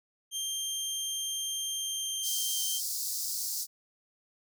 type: tone with pitch glide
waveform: 20% pulse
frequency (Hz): 3175 to 3151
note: G7 to G7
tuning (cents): +21 to +8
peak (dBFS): -26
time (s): 0.31-2.81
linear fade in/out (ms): 50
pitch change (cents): -13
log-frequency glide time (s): 1.76-2.58
type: high-pass noise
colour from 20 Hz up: pink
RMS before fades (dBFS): -34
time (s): 2.22-3.67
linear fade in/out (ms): 50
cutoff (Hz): 4600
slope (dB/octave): 48
effects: none